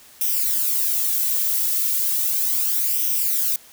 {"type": "noise with flanger", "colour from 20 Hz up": "violet", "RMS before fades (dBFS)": -21, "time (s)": [0.21, 3.56], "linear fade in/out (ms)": 2, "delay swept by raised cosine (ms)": [0.34, 2.34], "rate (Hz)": 0.35, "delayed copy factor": 0.65, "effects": ["white hiss -48 dBFS RMS until 3.72 s"]}